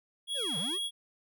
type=tone with vibrato; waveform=square; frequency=3316 Hz; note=G#7; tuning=3 cents flat; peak=-32 dBFS; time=0.27-0.91 s; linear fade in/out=50 ms; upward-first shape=sine; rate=3.6 Hz; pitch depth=8 cents each way
type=linear two-way sweep; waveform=square; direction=down then up; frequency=611 to 140.8 to 422.6 Hz; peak=-38 dBFS; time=0.34-0.79 s; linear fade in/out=50 ms; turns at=0.58 s
effects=none